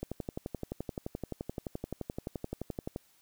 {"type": "click train", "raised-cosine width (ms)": 2, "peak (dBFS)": -22, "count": 35, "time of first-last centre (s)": [0.03, 2.961], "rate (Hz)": 11.6, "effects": ["white hiss -66 dBFS RMS until 3.21 s"]}